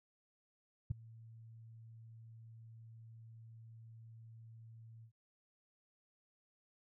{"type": "tone with ADSR envelope", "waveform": "sine", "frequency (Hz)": 113.2, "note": "A2", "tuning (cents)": 50, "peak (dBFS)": -29, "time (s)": [0.9, 5.12], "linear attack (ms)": 11, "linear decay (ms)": 9, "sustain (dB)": -24, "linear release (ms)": 85, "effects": []}